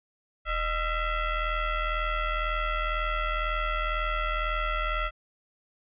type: ring-modulated tone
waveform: sawtooth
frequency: 657 Hz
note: E5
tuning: 6 cents flat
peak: -19 dBFS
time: 0.45-5.11 s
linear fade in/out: 50 ms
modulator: 698 Hz
effects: resampled to 8000 Hz